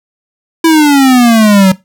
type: exponential sweep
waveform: square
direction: down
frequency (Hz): 332.1 to 185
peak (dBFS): -4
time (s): 0.64-1.72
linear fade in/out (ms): 5
effects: noise-tail reverb RT60 0.2 s tail -18 dB re dry